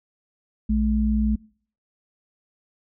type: tone pair together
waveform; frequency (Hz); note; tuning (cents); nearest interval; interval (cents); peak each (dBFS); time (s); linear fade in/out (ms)
sine; 60.1 / 214.2; B1 / A3; -46 / -46; octave + minor seventh; 2200; -22 / -20; 0.69-1.36; 10
effects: noise-tail reverb RT60 0.5 s tail -24 dB re dry